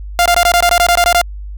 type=tone bursts; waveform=sawtooth; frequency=698.5 Hz; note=F5; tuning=in tune; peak=-4 dBFS; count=12; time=0.19-1.214 s; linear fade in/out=0 ms; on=67 ms; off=20 ms; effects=added 50 Hz sine -24 dBFS peak until 1.57 s